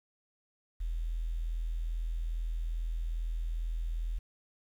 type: tone with quantisation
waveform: sine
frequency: 41.2 Hz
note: E1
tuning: in tune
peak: -31 dBFS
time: 0.8-4.19 s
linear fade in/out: 10 ms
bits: 10
effects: none